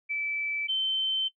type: tone pair in turn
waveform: sine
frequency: 2314 / 3089 Hz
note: D7 / G7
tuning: -26 / -26 cents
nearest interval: perfect fourth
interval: 500 cents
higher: second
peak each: -28 / -24 dBFS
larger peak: second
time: 0.09-0.68 / 0.68-1.29 s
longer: second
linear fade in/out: 20 ms
effects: noise-tail reverb RT60 0.1 s tail -19 dB re dry